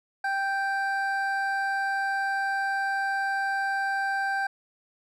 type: tone pair together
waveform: triangle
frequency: 785 / 1567 Hz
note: G5 / G6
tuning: +2 / -1 cents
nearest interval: octave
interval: 1197 cents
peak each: -26 dBFS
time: 0.24-4.47 s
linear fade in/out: 5 ms
effects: none